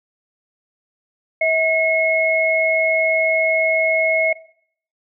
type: tone pair together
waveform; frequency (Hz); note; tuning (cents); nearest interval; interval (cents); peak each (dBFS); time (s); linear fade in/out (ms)
sine; 645 / 2173; E5 / C#7; -38 / -35; octave + major sixth; 2103; -17; 1.41-4.33; 5
effects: noise-tail reverb RT60 0.6 s tail -18 dB re dry